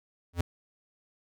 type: tone with exponential growth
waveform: square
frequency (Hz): 86.4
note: F2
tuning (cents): -18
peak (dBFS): -22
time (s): 0.33-0.41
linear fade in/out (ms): 5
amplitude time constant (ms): 16
effects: none